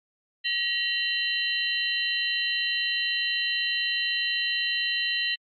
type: tone cluster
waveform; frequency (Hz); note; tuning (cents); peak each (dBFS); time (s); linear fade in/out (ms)
sine; 1915 / 2767 / 3068 / 4032; A#6 / F7 / G7 / B7; +46 / -17 / -38 / +35; -30; 0.44-5.36; 20
effects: AAC 48 kbps